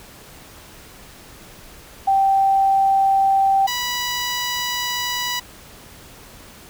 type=tone pair in turn; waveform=sine / 10% pulse; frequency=780 / 980.9 Hz; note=G5 / B5; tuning=-9 / -12 cents; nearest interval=major third; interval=397 cents; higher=second; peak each=-13 / -13 dBFS; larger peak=neither; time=2.07-3.67 / 3.67-5.4 s; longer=second; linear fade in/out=10 ms; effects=pink hiss -43 dBFS RMS until 6.69 s